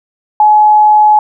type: tone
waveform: sine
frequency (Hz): 848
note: G#5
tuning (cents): +36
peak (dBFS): -3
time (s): 0.4-1.19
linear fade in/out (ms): 2
effects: none